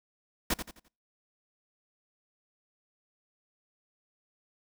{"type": "noise with echo", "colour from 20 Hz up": "pink", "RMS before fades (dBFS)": -28, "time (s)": [0.5, 0.54], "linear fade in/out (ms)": 5, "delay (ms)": 86, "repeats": 4, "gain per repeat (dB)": -9, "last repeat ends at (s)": 0.884, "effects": ["noise-tail reverb RT60 0.4 s tail -26 dB re dry"]}